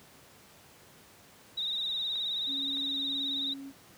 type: tone with vibrato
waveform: sine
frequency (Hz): 3760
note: A#7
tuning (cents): +14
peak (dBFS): -30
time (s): 1.57-3.54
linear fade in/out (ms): 10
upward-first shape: sine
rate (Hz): 19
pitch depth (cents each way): 67
type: clicks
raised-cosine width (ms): 0.3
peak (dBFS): -33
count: 2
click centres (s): 2.157 / 2.771
type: tone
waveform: sine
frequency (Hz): 274.3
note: C#4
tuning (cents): -18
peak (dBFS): -40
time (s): 2.46-3.73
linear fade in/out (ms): 50
effects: pink hiss -56 dBFS RMS until 3.97 s + high-pass 100 Hz 12 dB/octave